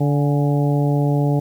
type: harmonic tone with a mistuned harmonic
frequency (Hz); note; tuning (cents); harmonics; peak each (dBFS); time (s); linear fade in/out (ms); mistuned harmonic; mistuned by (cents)
144.5; D3; -28; 1 / 2 / 3 / 4 / 5 / 6; -16 / -22 / -26 / -28 / -30 / -32; 0-1.4; 10; 6; -64
effects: 8-bit